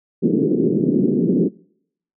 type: band-pass noise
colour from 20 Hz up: white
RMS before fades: -17 dBFS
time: 0.22-1.49 s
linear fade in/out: 20 ms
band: 150 to 400 Hz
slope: 48 dB/octave
effects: noise-tail reverb RT60 0.7 s tail -25 dB re dry